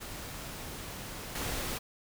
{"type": "noise with level steps", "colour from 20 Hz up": "pink", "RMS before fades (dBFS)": [-42, -35], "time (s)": [0, 1.79], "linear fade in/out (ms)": 20, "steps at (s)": 1.35, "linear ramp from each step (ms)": 5, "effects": []}